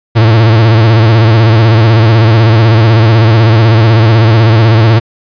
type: tone with vibrato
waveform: 45% pulse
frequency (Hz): 111.7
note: A2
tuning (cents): +27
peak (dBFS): -3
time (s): 0.15-5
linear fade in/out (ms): 20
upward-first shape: sine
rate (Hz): 16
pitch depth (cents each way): 87
effects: resampled to 11025 Hz + 7-bit

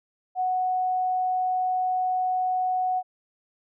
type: tone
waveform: sine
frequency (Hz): 739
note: F#5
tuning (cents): -2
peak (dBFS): -22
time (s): 0.35-3.03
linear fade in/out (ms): 50
effects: none

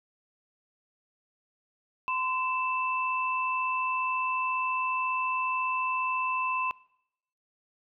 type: tone pair together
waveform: sine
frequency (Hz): 1025.5 / 2649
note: C6 / E7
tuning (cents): -35 / +8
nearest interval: octave + major third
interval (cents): 1643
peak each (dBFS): -28 / -32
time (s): 2.08-6.71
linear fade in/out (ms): 0
effects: noise-tail reverb RT60 0.8 s tail -22 dB re dry

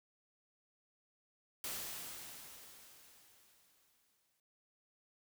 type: noise with exponential decay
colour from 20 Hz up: white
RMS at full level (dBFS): -41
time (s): 1.64-4.4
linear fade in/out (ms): 2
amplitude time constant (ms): 600
effects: none

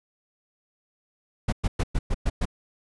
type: noise bursts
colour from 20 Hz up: brown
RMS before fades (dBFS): -22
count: 7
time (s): 1.48-2.455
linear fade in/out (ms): 10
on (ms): 45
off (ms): 110
effects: resampled to 24000 Hz

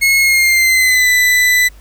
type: tone with pitch glide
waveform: 40% pulse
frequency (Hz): 2173 to 1992.6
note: C#7 to B6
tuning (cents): -35 to +15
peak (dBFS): -8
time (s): 0.01-1.69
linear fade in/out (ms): 20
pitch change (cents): -150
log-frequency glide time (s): 0.19-1.09
effects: added 50 Hz sine -36 dBFS peak until 1.8 s + pink hiss -48 dBFS RMS until 1.8 s

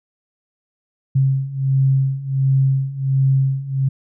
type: beating tone pair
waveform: sine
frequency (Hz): 133.8 / 135.2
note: C3 / C#3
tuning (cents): +39 / -43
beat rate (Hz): 1.4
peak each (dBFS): -19 / -16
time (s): 1.15-3.89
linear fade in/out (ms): 10
effects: none

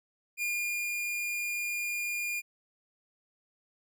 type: tone with ADSR envelope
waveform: 45% pulse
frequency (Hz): 2418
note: D7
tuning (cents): +50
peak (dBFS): -29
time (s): 0.37-2.42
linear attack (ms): 52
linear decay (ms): 470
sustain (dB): -2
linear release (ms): 35
effects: none

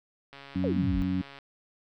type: click train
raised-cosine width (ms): 0.3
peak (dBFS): -30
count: 148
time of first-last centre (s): 0.33-1.388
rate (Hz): 139
type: harmonic tone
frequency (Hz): 92.5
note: F#2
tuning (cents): 0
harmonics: 1 / 2 / 3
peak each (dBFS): -34 / -29 / -29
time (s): 0.55-1.22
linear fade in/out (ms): 10
type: exponential sweep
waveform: sine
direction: down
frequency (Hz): 599 to 36.28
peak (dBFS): -28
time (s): 0.64-1.02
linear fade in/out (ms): 0
effects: none

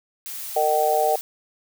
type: noise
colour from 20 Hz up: blue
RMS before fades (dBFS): -33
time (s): 0.26-1.21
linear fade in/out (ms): 0
type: harmonic tone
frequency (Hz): 152.9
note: D#3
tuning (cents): -30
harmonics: 3 / 4 / 5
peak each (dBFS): -24 / -22 / -20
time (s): 0.56-1.16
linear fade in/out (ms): 5
effects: none

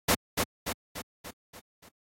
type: noise with echo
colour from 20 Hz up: pink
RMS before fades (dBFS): -22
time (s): 0.08-0.15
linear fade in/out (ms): 10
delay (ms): 290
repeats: 6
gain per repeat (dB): -5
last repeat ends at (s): 1.89
effects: high-pass 80 Hz 12 dB/octave + AAC 48 kbps

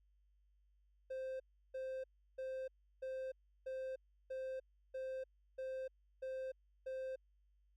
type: tone bursts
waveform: triangle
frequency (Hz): 523.3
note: C5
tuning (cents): 0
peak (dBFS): -39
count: 10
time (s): 1.1-7.16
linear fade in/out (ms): 10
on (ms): 300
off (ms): 340
effects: added 50 Hz sine -70 dBFS peak until 7.76 s

